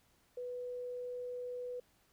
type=tone; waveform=sine; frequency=493.9 Hz; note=B4; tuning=in tune; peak=-39 dBFS; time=0.37-1.8 s; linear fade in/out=5 ms; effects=pink hiss -71 dBFS RMS until 2.12 s